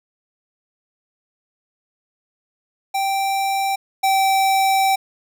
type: tone pair in turn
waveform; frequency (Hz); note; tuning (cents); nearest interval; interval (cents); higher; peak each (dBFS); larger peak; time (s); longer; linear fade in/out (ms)
square; 782 / 774.4; G5 / G5; -4 / -21; unison; 17; first; -19 / -15; second; 2.94-3.76 / 4.03-4.96; second; 10
effects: none